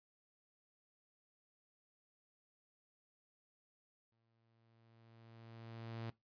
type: tone with exponential growth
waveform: sawtooth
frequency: 114.3 Hz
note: A#2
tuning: 34 cents flat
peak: -38 dBFS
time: 4.12-6.1 s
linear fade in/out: 0 ms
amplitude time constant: 430 ms
effects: noise-tail reverb RT60 0.2 s tail -20 dB re dry + resampled to 11025 Hz